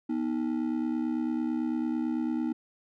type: ring-modulated tone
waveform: triangle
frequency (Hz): 278.7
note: C#4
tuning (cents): +9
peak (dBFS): -22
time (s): 0.09-2.53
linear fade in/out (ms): 10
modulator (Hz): 34.5
effects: none